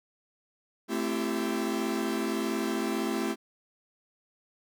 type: chord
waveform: 45% pulse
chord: A minor seventh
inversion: none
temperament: equal with one note detuned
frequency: 220 / 261.6 / 336.4 / 392 Hz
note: A3 / C4 / E4 / G4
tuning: 0 / 0 / +35 / 0 cents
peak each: -33 / -34 / -33 / -35 dBFS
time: 0.88-3.36 s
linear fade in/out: 50 ms
effects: none